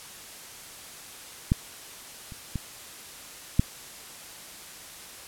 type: clicks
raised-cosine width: 5 ms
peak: -8 / -29 / -17 / -6 dBFS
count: 4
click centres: 1.519 / 2.322 / 2.557 / 3.595 s
effects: white hiss -44 dBFS RMS until 5.27 s + low-pass 12000 Hz 12 dB/octave